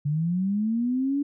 sine linear sweep, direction up, 141.9 to 289.2 Hz, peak -22 dBFS, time 0.05-1.23 s, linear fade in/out 10 ms, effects none

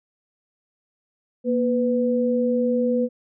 sine tone pair together, 237.5 / 497.9 Hz, A#3 / B4, +33 / +14 cents, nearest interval octave + minor second, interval 1281 cents, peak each -21 / -21 dBFS, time 1.44-3.09 s, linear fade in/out 50 ms, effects none

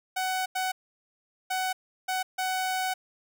sawtooth tone bursts at uneven times, 748 Hz, F#5, 19 cents sharp, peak -23 dBFS, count 5, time 0.16-0.46 / 0.55-0.72 / 1.5-1.73 / 2.08-2.23 / 2.38-2.94 s, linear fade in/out 10 ms, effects none

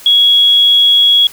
sine tone, 3334 Hz, G#7, 6 cents sharp, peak -5 dBFS, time 0.06-1.27 s, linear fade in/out 2 ms, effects white hiss -35 dBFS RMS until 1.32 s

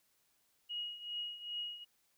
sine tone with tremolo, 2890 Hz, F#7, 41 cents flat, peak -36 dBFS, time 0.69-1.85 s, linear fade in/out 20 ms, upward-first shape triangle, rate 2.5 Hz, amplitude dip 80%, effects white hiss -75 dBFS RMS until 2.17 s

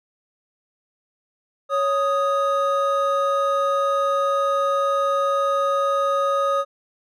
triangle tone pair together, 555 / 1247 Hz, C#5 / D#6, +2 / +3 cents, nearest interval octave + major second, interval 1401 cents, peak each -19 dBFS, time 1.69-6.65 s, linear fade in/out 50 ms, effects none

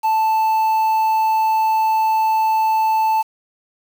triangle tone with quantisation, 880 Hz, A5, in tune, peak -12 dBFS, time 0.03-3.23 s, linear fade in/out 20 ms, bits 6, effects none

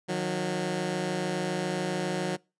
15% pulse tone pair together, 155.56 / 182.7 Hz, D#3 / F#3, 0 / -22 cents, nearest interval minor third, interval 278 cents, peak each -27 / -23 dBFS, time 0.08-2.37 s, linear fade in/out 20 ms, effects noise-tail reverb RT60 0.3 s tail -26 dB re dry + resampled to 22050 Hz

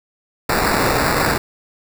violet noise with sample-and-hold, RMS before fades -17 dBFS, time 0.49-1.38 s, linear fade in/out 5 ms, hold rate 3150 Hz, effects none

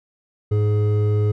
triangle tone pair together, 105.03 / 420.1 Hz, G#2 / G#4, +20 / +20 cents, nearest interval 2 octaves, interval 2400 cents, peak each -14 / -23 dBFS, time 0.51-1.32 s, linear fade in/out 10 ms, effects none

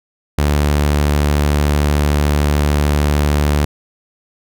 sawtooth tone, 73.4 Hz, D2, in tune, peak -8 dBFS, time 0.38-3.65 s, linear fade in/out 5 ms, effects none

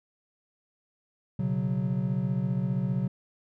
triangle chord, B suspended second, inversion none, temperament equal, 123.47 / 138.59 / 185 Hz, B2 / C#3 / F#3, 0 / 0 / 0 cents, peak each -29 / -28 / -27 dBFS, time 1.39-3.08 s, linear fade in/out 5 ms, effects none

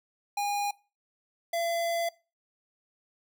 square tone pair in turn, 816 / 677.5 Hz, G#5 / E5, -31 / +47 cents, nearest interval minor third, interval 322 cents, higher first, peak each -28 dBFS, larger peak neither, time 0.37-0.71 / 1.53-2.09 s, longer second, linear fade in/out 5 ms, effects noise-tail reverb RT60 0.3 s tail -21 dB re dry

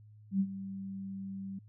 sine tone with ADSR envelope, 194.2 Hz, G3, 16 cents flat, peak -24 dBFS, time 0.31-1.59 s, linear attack 90 ms, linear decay 60 ms, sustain -14 dB, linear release 6 ms, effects added 106 Hz sine -53 dBFS peak until 1.68 s

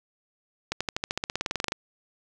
accelerating click train, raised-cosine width 0.2 ms, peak -10 dBFS, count 18, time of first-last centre 0.72-1.721 s, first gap 86 ms, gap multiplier 0.95, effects none

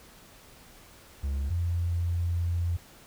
triangle / sine tone pair in turn, 69.3 / 86.21 Hz, C#2 / F2, 0 / -22 cents, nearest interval major third, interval 378 cents, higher second, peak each -25 / -25 dBFS, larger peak neither, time 1.23-1.5 / 1.5-2.77 s, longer second, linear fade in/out 10 ms, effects pink hiss -53 dBFS RMS until 3.06 s

